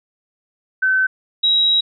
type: tone pair in turn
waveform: sine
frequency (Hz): 1528 / 3844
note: G6 / B7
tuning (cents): -45 / -48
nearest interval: octave + major third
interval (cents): 1597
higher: second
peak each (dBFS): -13 / -12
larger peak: second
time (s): 0.82-1.07 / 1.43-1.81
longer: second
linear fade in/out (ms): 10
effects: none